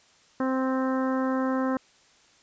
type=harmonic tone; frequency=261.6 Hz; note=C4; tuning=in tune; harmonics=1 / 2 / 3 / 4 / 5 / 6 / 7; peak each=-25 / -30 / -37 / -34 / -37 / -40 / -44 dBFS; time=0.4-1.77 s; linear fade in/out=2 ms; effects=white hiss -59 dBFS RMS until 2.42 s + resampled to 16000 Hz